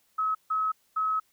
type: tone bursts at uneven times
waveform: sine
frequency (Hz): 1283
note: E6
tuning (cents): -47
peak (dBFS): -24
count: 3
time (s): 0.18-0.35 / 0.5-0.72 / 0.96-1.2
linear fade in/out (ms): 10
effects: white hiss -68 dBFS RMS until 1.32 s